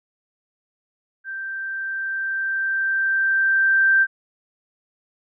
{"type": "tone with level ramp", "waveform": "sine", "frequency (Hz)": 1568, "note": "G6", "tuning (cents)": 0, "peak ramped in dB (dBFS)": [-28, -12], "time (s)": [1.24, 4.07], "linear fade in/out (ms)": 50, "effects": []}